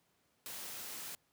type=noise; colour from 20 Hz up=white; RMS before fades=-45 dBFS; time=0.46-1.15 s; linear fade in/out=0 ms; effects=pink hiss -75 dBFS RMS until 1.32 s + high-pass 100 Hz 12 dB/octave